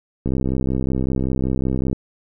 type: click train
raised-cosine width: 3 ms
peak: -9 dBFS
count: 110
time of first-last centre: 0.26-1.929 s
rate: 65.3 Hz
effects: none